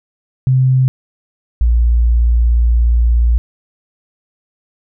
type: tone pair in turn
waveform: sine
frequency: 130 / 58.46 Hz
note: C3 / A#1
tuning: -11 / +6 cents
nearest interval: octave + major second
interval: 1383 cents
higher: first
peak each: -8 dBFS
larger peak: neither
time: 0.47-0.88 / 1.61-3.38 s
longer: second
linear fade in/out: 0 ms
effects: none